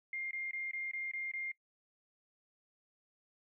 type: tone bursts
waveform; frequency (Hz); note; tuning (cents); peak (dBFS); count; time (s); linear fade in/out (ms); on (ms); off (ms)
sine; 2115; C7; +18; -37; 7; 0.13-1.516; 2; 180; 21
effects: noise-tail reverb RT60 0.1 s tail -22 dB re dry